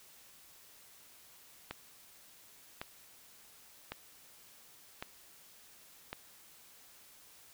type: click train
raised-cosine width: 0.3 ms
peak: -23 dBFS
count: 5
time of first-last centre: 1.71-6.13 s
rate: 0.905 Hz
effects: white hiss -59 dBFS RMS until 7.53 s